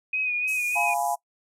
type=tone with vibrato; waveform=sine; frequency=2489 Hz; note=D#7; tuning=in tune; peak=-23 dBFS; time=0.13-0.94 s; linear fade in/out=5 ms; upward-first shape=sine; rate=3.3 Hz; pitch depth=39 cents each way
type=band-pass noise; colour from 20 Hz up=pink; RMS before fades=-39 dBFS; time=0.47-1.16 s; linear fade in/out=20 ms; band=6200 to 13000 Hz; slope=48 dB/octave
type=chord; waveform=sine; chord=F diminished; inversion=none; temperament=equal; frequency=698.5 / 830.6 / 987.8 Hz; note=F5 / Ab5 / Cb6; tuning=0 / 0 / 0 cents; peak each=-27 / -26 / -32 dBFS; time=0.75-1.16 s; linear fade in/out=20 ms
effects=noise-tail reverb RT60 0.1 s tail -21 dB re dry